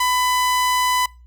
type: tone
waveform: sawtooth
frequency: 1000 Hz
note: B5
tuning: 21 cents sharp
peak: -13 dBFS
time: 0-1.06 s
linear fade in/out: 5 ms
effects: noise-tail reverb RT60 0.3 s tail -24 dB re dry + added 60 Hz sine -43 dBFS peak until 1.26 s